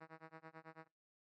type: tone with tremolo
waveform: 5% pulse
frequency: 160.5 Hz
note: E3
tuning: 46 cents flat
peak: -39 dBFS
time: 0-0.88 s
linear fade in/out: 20 ms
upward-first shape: sine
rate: 9.1 Hz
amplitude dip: 100%
effects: noise-tail reverb RT60 0.3 s tail -25 dB re dry + low-pass 2000 Hz 12 dB/octave